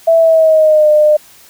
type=tone with pitch glide; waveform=sine; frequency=659.3 to 604.6 Hz; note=E5 to D#5; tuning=0 to -50 cents; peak=-5 dBFS; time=0.07-1.17 s; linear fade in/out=10 ms; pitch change=-150 cents; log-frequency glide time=0.18-0.89 s; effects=white hiss -42 dBFS RMS until 1.49 s